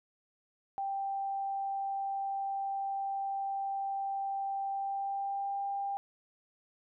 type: tone with pitch glide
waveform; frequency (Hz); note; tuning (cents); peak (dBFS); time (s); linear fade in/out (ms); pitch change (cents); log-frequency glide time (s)
sine; 786 to 795.6; G5 to G5; +4 to +25; -32; 0.78-5.97; 0; +21; 4.7-5.61
effects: none